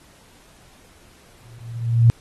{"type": "tone with exponential growth", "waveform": "sine", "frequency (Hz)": 116.54, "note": "A#2", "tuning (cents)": 0, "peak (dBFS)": -7, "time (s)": [1.41, 2.1], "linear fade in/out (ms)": 0, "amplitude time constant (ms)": 150, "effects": ["pink hiss -52 dBFS RMS until 2.2 s", "AAC 32 kbps"]}